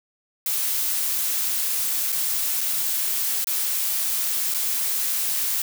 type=noise with dropouts; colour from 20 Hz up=blue; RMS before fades=-24 dBFS; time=0.46-5.62 s; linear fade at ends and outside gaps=2 ms; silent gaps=2.121-2.125 / 2.609-2.612 / 3.444-3.47 / 4.54-4.545 s; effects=none